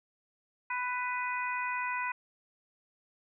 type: harmonic tone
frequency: 496.5 Hz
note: B4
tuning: 9 cents sharp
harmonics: 2 / 3 / 4 / 5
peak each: -34 / -38 / -38 / -38 dBFS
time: 0.7-2.12 s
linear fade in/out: 5 ms
effects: none